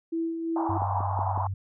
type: tone with tremolo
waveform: sine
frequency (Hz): 329.6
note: E4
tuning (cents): 0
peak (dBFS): -25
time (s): 0.12-0.78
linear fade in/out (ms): 10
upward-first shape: sine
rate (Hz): 2.9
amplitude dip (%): 45
type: band-pass noise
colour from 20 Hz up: white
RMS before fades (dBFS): -30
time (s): 0.56-1.47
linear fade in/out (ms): 2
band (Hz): 720 to 1000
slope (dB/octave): 48
type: tone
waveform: sine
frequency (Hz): 96.4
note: G2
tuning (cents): -28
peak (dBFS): -28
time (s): 0.69-1.54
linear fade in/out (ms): 5
type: click train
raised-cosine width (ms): 2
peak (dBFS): -25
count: 4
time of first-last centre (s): 0.82-1.377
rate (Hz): 5.39
effects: none